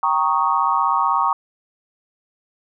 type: chord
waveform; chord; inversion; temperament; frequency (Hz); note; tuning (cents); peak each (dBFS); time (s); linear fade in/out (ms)
sine; Eb dominant seventh; first; equal; 784 / 932.3 / 1108.7 / 1244.5; G5 / Bb5 / Db6 / Eb6; 0 / 0 / 0 / 0; -24 / -20 / -19 / -23; 0.03-1.33; 2
effects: none